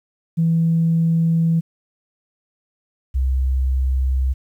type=tone pair in turn; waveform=sine; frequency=164.81 / 65.4 Hz; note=E3 / C2; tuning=0 / 0 cents; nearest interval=octave + major third; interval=1600 cents; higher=first; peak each=-13 / -15 dBFS; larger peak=first; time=0.37-1.61 / 3.14-4.34 s; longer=first; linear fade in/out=20 ms; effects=tanh soft clip ceiling -9 dBFS + 9-bit